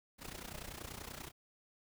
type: noise with amplitude modulation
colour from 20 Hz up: pink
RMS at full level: -44 dBFS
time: 0.18-1.32 s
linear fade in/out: 50 ms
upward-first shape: sine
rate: 30.3 Hz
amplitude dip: 80%
effects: none